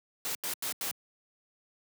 white noise bursts, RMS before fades -34 dBFS, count 4, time 0.25-0.911 s, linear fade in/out 0 ms, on 100 ms, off 87 ms, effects high-pass 150 Hz 12 dB/octave

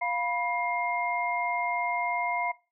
sine tone cluster, 701 / 978 / 2119 Hz, F5 / B5 / C7, +6 / -17 / +21 cents, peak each -31 dBFS, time 0.01-2.52 s, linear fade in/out 10 ms, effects noise-tail reverb RT60 0.3 s tail -20 dB re dry

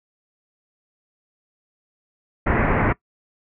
pink low-pass noise, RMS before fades -19 dBFS, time 2.46-2.93 s, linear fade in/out 10 ms, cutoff 2200 Hz, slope 48 dB/octave, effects noise-tail reverb RT60 0.1 s tail -21 dB re dry

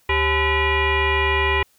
sine tone with frequency modulation, 1008 Hz, B5, 35 cents sharp, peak -16 dBFS, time 0.09-1.63 s, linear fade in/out 5 ms, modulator 467 Hz, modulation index 3.6, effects white hiss -60 dBFS RMS until 1.78 s

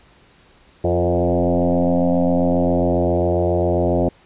sine tone with frequency modulation, 174.61 Hz, F3, in tune, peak -14 dBFS, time 0.84-4.09 s, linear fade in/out 5 ms, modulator 87.4 Hz, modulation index 5.9, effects pink hiss -52 dBFS RMS until 4.25 s + resampled to 8000 Hz

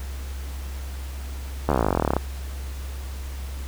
slowing click train, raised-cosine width 1 ms, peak -6 dBFS, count 24, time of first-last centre 1.69-2.166 s, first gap 13 ms, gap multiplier 1.04, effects added 67 Hz sine -30 dBFS peak until 3.67 s + pink hiss -43 dBFS RMS until 3.67 s

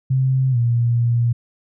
sine tone with pitch glide, 131.5 to 118.51 Hz, C3 to A#2, +9 to +29 cents, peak -14 dBFS, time 0.1-1.33 s, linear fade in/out 10 ms, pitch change -180 cents, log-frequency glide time 0.51-0.57 s, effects none

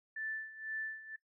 sine tone with tremolo, 1760 Hz, A6, in tune, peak -36 dBFS, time 0.16-1.16 s, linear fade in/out 5 ms, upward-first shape sine, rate 2 Hz, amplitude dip 80%, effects noise-tail reverb RT60 0.1 s tail -18 dB re dry

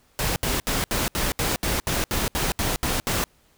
pink noise bursts, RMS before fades -24 dBFS, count 13, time 0.19-3.24 s, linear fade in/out 0 ms, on 170 ms, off 70 ms, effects pink hiss -61 dBFS RMS until 3.57 s

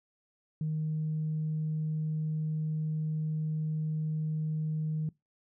sine tone, 155.56 Hz, D#3, in tune, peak -28 dBFS, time 0.61-5.09 s, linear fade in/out 2 ms, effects noise-tail reverb RT60 0.2 s tail -23 dB re dry + tanh soft clip ceiling -25 dBFS

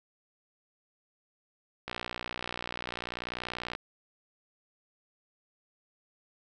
click train, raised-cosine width 0.3 ms, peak -19 dBFS, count 114, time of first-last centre 1.88-3.751 s, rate 60.4 Hz, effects none

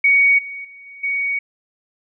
sine tone with level steps, 2241 Hz, C#7, 18 cents sharp, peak -10 / -28 / -38 / -36 / -18 dBFS, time 0.04-1.39 s, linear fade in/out 5 ms, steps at 0.38 / 0.64 / 0.86 / 1.03 s, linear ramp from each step 10 ms, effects none

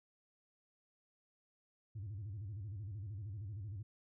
sine tone with vibrato, 101.6 Hz, G#2, 38 cents flat, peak -40 dBFS, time 1.95-3.83 s, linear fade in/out 10 ms, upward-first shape square, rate 13 Hz, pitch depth 140 cents each way, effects tanh soft clip ceiling -40 dBFS

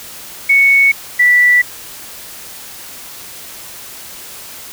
sine tone pair in turn, 2217 / 1964.9 Hz, C#7 / B6, 0 / -9 cents, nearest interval major second, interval 209 cents, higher first, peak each -6 dBFS, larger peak neither, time 0.49-0.92 / 1.19-1.62 s, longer neither, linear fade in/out 10 ms, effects white hiss -32 dBFS RMS until 4.72 s

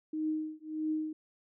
sine tone with tremolo, 311.1 Hz, D#4, in tune, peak -28 dBFS, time 0.13-1.13 s, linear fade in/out 5 ms, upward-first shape triangle, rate 1.6 Hz, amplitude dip 100%, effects none

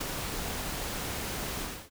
pink noise with ADSR envelope, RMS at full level -32 dBFS, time 0-1.9 s, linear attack 11 ms, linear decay 12 ms, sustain -3 dB, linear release 290 ms, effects none

